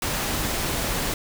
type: noise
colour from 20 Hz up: pink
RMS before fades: -26 dBFS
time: 0.02-1.14 s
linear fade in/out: 2 ms
effects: none